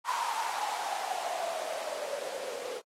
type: noise with band-pass filter sweep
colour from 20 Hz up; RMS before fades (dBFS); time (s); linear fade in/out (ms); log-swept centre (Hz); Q
blue; -35; 0.04-2.82; 50; 1000 to 470; 9.7
effects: low-pass 11000 Hz 12 dB/octave + AAC 48 kbps